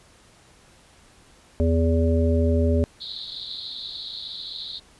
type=harmonic tone; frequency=82.41 Hz; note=E2; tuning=in tune; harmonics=1 / 3 / 5 / 7; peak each=-19 / -24 / -26 / -27 dBFS; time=1.6-2.84 s; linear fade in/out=0 ms
type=band-pass noise; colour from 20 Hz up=pink; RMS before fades=-35 dBFS; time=3-4.8 s; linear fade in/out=20 ms; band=3600 to 4300 Hz; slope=96 dB/octave
effects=pink hiss -54 dBFS RMS until 4.99 s + resampled to 24000 Hz

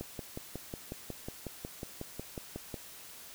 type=click train; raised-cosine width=2 ms; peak=-25 dBFS; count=16; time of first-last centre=0.01-2.742 s; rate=5.49 Hz; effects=white hiss -50 dBFS RMS until 3.34 s

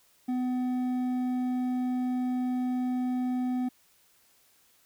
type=tone with hard clipping; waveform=triangle; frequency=251.3 Hz; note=B3; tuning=30 cents sharp; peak=-28 dBFS; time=0.28-3.69 s; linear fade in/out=10 ms; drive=9 dB; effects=white hiss -64 dBFS RMS until 4.85 s

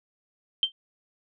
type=tone with exponential decay; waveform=sine; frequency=3136 Hz; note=G7; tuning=in tune; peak=-15 dBFS; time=0.63-0.72 s; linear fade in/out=1 ms; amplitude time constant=18 ms; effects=none

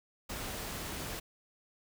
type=noise; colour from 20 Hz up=pink; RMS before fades=-40 dBFS; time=0.29-1.2 s; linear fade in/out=10 ms; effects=none

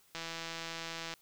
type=click train; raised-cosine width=0.2 ms; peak=-23 dBFS; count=164; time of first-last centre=0.15-1.138 s; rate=165 Hz; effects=white hiss -66 dBFS RMS until 1.21 s

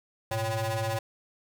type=ring-modulated tone; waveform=25% pulse; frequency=225.8 Hz; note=A3; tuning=45 cents sharp; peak=-21 dBFS; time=0.31-0.99 s; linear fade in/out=5 ms; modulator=331 Hz; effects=none

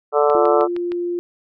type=harmonic tone; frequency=146.83 Hz; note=D3; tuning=in tune; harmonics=3 / 4 / 5 / 6 / 7 / 8 / 9; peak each=-16 / -18 / -21 / -26 / -27 / -24 / -23 dBFS; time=0.12-0.68 s; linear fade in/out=50 ms
type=click train; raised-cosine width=0.3 ms; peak=-18 dBFS; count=5; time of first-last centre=0.3-0.919 s; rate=6.46 Hz
type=tone; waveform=sine; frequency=349.2 Hz; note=F4; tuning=in tune; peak=-20 dBFS; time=0.35-1.19 s; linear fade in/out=0 ms
effects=none

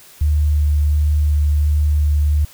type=tone with vibrato; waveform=sine; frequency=74.4 Hz; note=D2; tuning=23 cents sharp; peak=-12 dBFS; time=0.21-2.45 s; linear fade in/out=5 ms; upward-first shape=sine; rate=1.4 Hz; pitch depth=11 cents each way; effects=white hiss -44 dBFS RMS until 2.53 s

